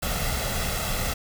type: noise with comb filter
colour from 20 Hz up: pink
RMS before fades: -27 dBFS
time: 0.02-1.14 s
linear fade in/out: 10 ms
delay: 1.5 ms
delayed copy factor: +0.6
effects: none